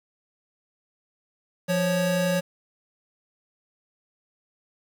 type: tone pair together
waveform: square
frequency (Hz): 174.61 / 554.4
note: F3 / C#5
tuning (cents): 0 / 0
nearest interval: octave + minor sixth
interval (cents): 2000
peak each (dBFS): -25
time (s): 1.68-2.41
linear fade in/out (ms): 20
effects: 8-bit